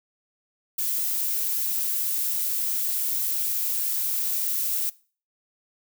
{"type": "noise", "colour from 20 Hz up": "violet", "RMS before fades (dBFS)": -26, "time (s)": [0.78, 4.9], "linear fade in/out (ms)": 10, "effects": ["noise-tail reverb RT60 0.4 s tail -21 dB re dry"]}